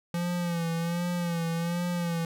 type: tone with vibrato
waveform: square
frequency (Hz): 170.9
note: F3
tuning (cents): -37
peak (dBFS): -28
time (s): 0.14-2.25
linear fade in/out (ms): 2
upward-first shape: sine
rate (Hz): 1.3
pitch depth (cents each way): 52
effects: none